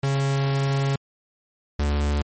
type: tone pair in turn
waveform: 45% pulse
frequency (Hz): 137.6 / 72.89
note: C#3 / D2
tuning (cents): -12 / -12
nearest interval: major seventh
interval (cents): 1100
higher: first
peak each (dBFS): -20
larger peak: neither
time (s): 0.03-0.96 / 1.79-2.22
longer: first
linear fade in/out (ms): 5
effects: MP3 32 kbps